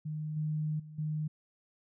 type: tone with level steps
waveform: sine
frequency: 153.5 Hz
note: D#3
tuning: 23 cents flat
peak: -34 / -30 / -45 / -31 dBFS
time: 0.05-1.28 s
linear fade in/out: 10 ms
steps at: 0.36 / 0.79 / 0.98 s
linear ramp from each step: 10 ms
effects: none